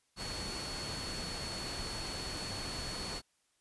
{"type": "tone in noise", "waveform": "sine", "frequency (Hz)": 4400, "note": "C#8", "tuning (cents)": -14, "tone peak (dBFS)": -42, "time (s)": [0.16, 3.22], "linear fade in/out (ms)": 50, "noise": "pink", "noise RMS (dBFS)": -41, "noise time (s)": [0.16, 3.22], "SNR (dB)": -4, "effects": ["white hiss -75 dBFS RMS until 3.6 s", "resampled to 24000 Hz"]}